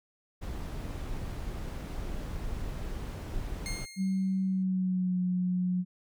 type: noise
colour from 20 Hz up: brown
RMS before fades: -36 dBFS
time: 0.41-3.86 s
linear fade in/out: 20 ms
type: tone with exponential decay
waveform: 15% pulse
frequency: 2130 Hz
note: C7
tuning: 30 cents sharp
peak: -29 dBFS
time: 3.66-4.63 s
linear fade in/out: 0 ms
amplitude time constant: 210 ms
type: tone with pitch glide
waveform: sine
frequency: 189.9 to 181.22 Hz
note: F#3 to F#3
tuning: +45 to -36 cents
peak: -26 dBFS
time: 3.96-5.85 s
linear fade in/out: 50 ms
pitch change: -81 cents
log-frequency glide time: 4.43-5.2 s
effects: none